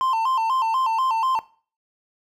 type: tone with vibrato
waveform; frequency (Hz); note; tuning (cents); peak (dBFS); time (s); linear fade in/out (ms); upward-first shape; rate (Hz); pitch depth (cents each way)
triangle; 969; B5; -33; -17; 0.01-1.39; 0; square; 4.1; 130
effects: noise-tail reverb RT60 0.4 s tail -18 dB re dry